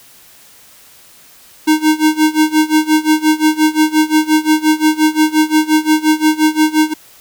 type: tone with tremolo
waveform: square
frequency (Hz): 310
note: D#4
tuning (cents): -6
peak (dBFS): -7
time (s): 1.67-6.94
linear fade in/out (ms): 10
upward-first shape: sine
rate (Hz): 5.7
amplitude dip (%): 90
effects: white hiss -43 dBFS RMS until 7.2 s